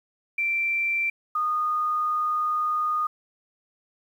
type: tone pair in turn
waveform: sine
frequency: 2349 / 1230 Hz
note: D7 / D#6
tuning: 0 / -20 cents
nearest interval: major seventh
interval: 1120 cents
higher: first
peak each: -22 dBFS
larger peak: neither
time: 0.38-1.1 / 1.35-3.07 s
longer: second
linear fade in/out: 5 ms
effects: 9-bit